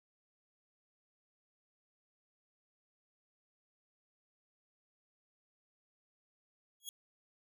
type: tone with exponential growth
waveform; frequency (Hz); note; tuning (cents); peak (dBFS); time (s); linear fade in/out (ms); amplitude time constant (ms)
15% pulse; 3322; G#7; 0; -30; 6.8-6.89; 1; 18
effects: none